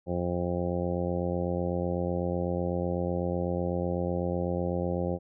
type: harmonic tone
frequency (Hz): 88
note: F2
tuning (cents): +14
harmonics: 1 / 2 / 3 / 4 / 5 / 6 / 7 / 8 / 9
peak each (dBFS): -34 / -32 / -39 / -35 / -38 / -33 / -41 / -45 / -41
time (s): 0.06-5.19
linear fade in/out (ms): 50
effects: none